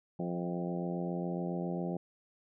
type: harmonic tone with a mistuned harmonic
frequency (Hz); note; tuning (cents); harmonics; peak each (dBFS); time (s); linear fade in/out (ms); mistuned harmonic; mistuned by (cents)
87.31; F2; 0; 2 / 3 / 4 / 5 / 6 / 7 / 8 / 9; -35 / -43 / -40 / -45 / -44 / -45 / -48 / -47; 0.19-1.97; 5; 7; +24
effects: none